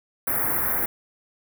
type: band-stop noise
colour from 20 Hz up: white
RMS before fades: -24 dBFS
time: 0.27-0.86 s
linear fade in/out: 5 ms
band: 2000 to 11000 Hz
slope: 48 dB/octave
effects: none